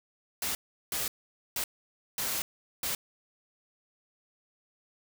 white noise bursts at uneven times, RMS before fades -32 dBFS, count 5, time 0.42-0.55 / 0.92-1.08 / 1.56-1.64 / 2.18-2.42 / 2.83-2.95 s, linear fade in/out 2 ms, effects none

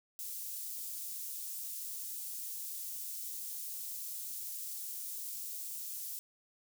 white high-pass noise, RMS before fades -42 dBFS, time 0.19-6.19 s, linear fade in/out 0 ms, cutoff 7300 Hz, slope 12 dB/octave, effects none

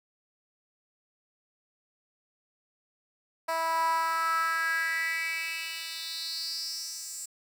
10% pulse tone with high-pass filter sweep, 327 Hz, E4, 14 cents flat, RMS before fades -31 dBFS, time 3.48-7.26 s, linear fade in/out 10 ms, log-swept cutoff 770 to 7400 Hz, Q 5.3, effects 10-bit

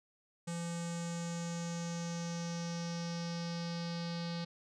square tone with low-pass filter sweep, 170 Hz, F3, 46 cents flat, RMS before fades -39 dBFS, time 0.47-4.45 s, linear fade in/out 10 ms, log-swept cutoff 8000 to 4500 Hz, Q 4.4, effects none

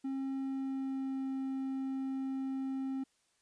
triangle tone with pitch glide, 268.9 to 266.7 Hz, C4 to C4, +47 to +33 cents, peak -32 dBFS, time 0.04-3.04 s, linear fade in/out 10 ms, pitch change -14 cents, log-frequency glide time 0.32-1.27 s, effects white hiss -74 dBFS RMS until 3.41 s + resampled to 22050 Hz

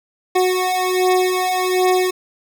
25% pulse beating tone pair, 367.3 / 368.6 Hz, F#4 / F#4, -13 / -7 cents, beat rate 1.3 Hz, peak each -15 / -14 dBFS, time 0.35-2.11 s, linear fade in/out 10 ms, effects none

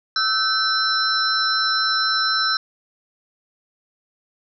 sine tone cluster, 1312 / 1532 / 4048 / 5360 Hz, E6 / G6 / B7 / E8, -9 / -40 / +42 / +28 cents, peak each -23 dBFS, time 0.16-2.57 s, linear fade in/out 2 ms, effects none

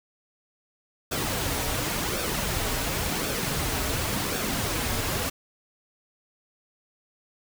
pink noise with flanger, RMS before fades -28 dBFS, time 1.11-5.3 s, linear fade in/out 10 ms, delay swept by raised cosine 0.99 to 5.89 ms, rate 0.92 Hz, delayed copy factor -0.5, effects none

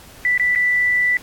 sine tone with dropouts, 1975.5 Hz, B6, in tune, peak -14 dBFS, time 0.25-1.17 s, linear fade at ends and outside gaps 1 ms, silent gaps 0.377-0.397 / 0.551-0.558 s, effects pink hiss -43 dBFS RMS until 1.22 s + AAC 64 kbps

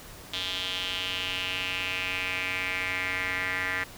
square tone with band-pass filter sweep, 92.5 Hz, F#2, in tune, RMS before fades -31 dBFS, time 0.33-3.84 s, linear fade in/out 5 ms, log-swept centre 3400 to 1900 Hz, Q 4.6, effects pink hiss -46 dBFS RMS until 3.97 s

